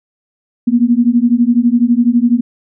sine beating tone pair, 233.1 / 245.1 Hz, A#3 / B3, 0 / -13 cents, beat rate 12 Hz, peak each -11 dBFS, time 0.67-2.41 s, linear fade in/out 10 ms, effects none

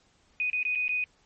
sine tone with dropouts, 2489 Hz, D#7, in tune, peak -25 dBFS, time 0.4-1.04 s, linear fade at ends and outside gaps 1 ms, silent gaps 0.5-0.531 / 0.63-0.651 / 0.751-0.756 / 0.881-0.892 s, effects pink hiss -65 dBFS RMS until 1.25 s + MP3 32 kbps

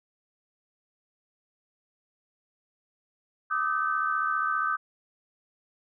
sine tone cluster, 1197 / 1272 / 1536 Hz, D6 / D#6 / G6, +33 / +38 / -36 cents, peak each -29 dBFS, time 3.5-4.77 s, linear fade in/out 20 ms, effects none

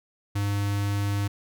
square tone with notch filter, 101.1 Hz, G#2, 46 cents flat, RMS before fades -26 dBFS, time 0.35-1.28 s, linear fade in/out 10 ms, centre 570 Hz, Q 1.9, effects none

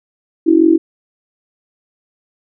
sine tone with amplitude modulation, 326.7 Hz, E4, 15 cents flat, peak -3 dBFS, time 0.46-0.78 s, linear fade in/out 20 ms, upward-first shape sine, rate 45.1 Hz, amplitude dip 85%, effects none

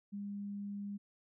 sine tone, 202.2 Hz, G#3, 46 cents flat, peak -39 dBFS, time 0.12-0.98 s, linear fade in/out 20 ms, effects none

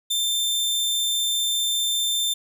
sawtooth tone, 3575 Hz, A7, 27 cents sharp, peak -18 dBFS, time 0.1-2.34 s, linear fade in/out 10 ms, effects none

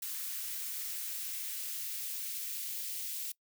blue noise with high-pass filter sweep, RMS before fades -39 dBFS, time 0.02-3.32 s, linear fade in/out 5 ms, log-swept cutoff 1400 to 2600 Hz, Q 1, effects noise-tail reverb RT60 0.1 s tail -22 dB re dry

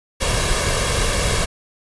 pink noise with comb filter, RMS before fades -19 dBFS, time 0.2-1.46 s, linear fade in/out 20 ms, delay 1.8 ms, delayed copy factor +0.6, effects resampled to 24000 Hz

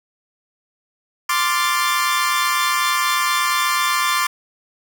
sawtooth chord, D minor seventh, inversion third, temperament equal, 1046.5 / 1174.7 / 1396.9 / 1760 Hz, C6 / D6 / F6 / A6, 0 / 0 / 0 / 0 cents, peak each -17 / -17 / -23 / -21 dBFS, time 1.29-4.27 s, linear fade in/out 5 ms, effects none

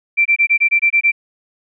sine tone bursts, 2349 Hz, D7, in tune, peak -9 dBFS, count 9, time 0.17-1.119 s, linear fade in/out 20 ms, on 85 ms, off 23 ms, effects none

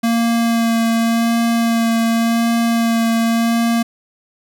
square tone with vibrato, 230.3 Hz, A#3, 21 cents flat, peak -14 dBFS, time 0.03-3.83 s, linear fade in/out 10 ms, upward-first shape sine, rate 0.89 Hz, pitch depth 14 cents each way, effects none

